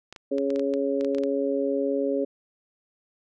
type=clicks; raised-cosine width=0.2 ms; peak=-23 dBFS; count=12; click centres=0.126 / 0.162 / 0.383 / 0.504 / 0.56 / 0.595 / 0.738 / 1.01 / 1.047 / 1.148 / 1.184 / 1.236 s
type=harmonic tone; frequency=138.59 Hz; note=C#3; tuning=in tune; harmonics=2 / 3 / 4; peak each=-27 / -27 / -27 dBFS; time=0.31-2.25 s; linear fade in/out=10 ms
effects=none